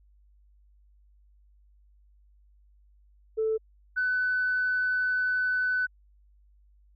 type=tone pair in turn; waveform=sine; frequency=440 / 1501.9 Hz; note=A4 / F#6; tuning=0 / +25 cents; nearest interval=octave + major sixth; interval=2125 cents; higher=second; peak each=-23 dBFS; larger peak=neither; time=3.37-3.58 / 3.96-5.87 s; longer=second; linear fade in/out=20 ms; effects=tanh soft clip ceiling -19 dBFS + added 50 Hz sine -57 dBFS peak until 6.95 s